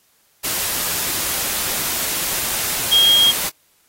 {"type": "tone in noise", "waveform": "sine", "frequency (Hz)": 3250, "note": "G#7", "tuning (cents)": -38, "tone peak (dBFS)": -10, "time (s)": [2.91, 3.32], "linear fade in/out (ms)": 20, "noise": "white", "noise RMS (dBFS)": -22, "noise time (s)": [0.43, 3.5], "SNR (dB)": 9, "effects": ["white hiss -59 dBFS RMS until 3.88 s", "AAC 48 kbps"]}